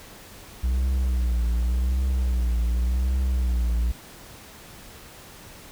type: tone with vibrato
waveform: triangle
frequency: 61.4 Hz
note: B1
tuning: 9 cents flat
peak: -18 dBFS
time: 0.63-3.92 s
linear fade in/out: 10 ms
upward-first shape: triangle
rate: 0.88 Hz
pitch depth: 110 cents each way
effects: pink hiss -45 dBFS RMS until 5.71 s